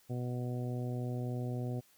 harmonic tone, 123.47 Hz, B2, in tune, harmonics 1 / 2 / 3 / 4 / 5 / 6, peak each -35 / -41 / -45 / -47 / -49 / -51 dBFS, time 0.09-1.81 s, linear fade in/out 20 ms, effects white hiss -66 dBFS RMS until 1.97 s

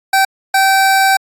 25% pulse tone bursts at uneven times, 774 Hz, G5, 22 cents flat, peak -5 dBFS, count 2, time 0.13-0.25 / 0.54-1.17 s, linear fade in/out 5 ms, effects AAC 64 kbps

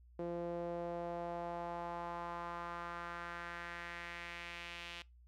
sawtooth tone with band-pass filter sweep, 172 Hz, F3, 26 cents flat, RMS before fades -44 dBFS, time 0.19-5.02 s, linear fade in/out 2 ms, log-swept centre 440 to 2900 Hz, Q 2.3, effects noise-tail reverb RT60 0.2 s tail -21 dB re dry + added 60 Hz sine -59 dBFS peak until 5.27 s

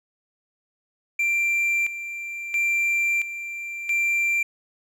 triangle tone with tremolo, 2362 Hz, D7, 9 cents sharp, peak -18 dBFS, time 1.19-4.43 s, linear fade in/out 5 ms, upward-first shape square, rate 0.74 Hz, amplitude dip 70%, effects none

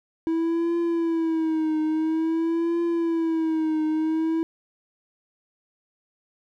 triangle tone with vibrato, 325.1 Hz, E4, 24 cents flat, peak -19 dBFS, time 0.27-4.43 s, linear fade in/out 0 ms, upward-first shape triangle, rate 0.49 Hz, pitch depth 84 cents each way, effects none

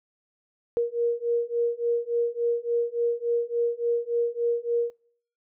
sine beating tone pair, 470 / 473.5 Hz, A#4 / A#4, +14 / +27 cents, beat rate 3.5 Hz, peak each -26 dBFS, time 0.77-4.9 s, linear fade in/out 0 ms, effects noise-tail reverb RT60 0.6 s tail -26 dB re dry

